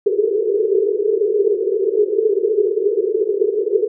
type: band-pass noise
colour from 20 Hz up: pink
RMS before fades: -17 dBFS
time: 0.06-3.88 s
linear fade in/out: 2 ms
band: 390 to 440 Hz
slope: 96 dB/octave
effects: none